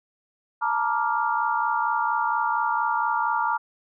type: chord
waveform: sine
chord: Bb major seventh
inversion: third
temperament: equal with one note detuned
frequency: 880 / 944.3 / 1174.7 / 1396.9 Hz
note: A5 / Bb5 / D6 / F6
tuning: 0 / +22 / 0 / 0 cents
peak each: -27 / -25 / -28 / -28 dBFS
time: 0.61-3.58 s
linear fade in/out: 20 ms
effects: none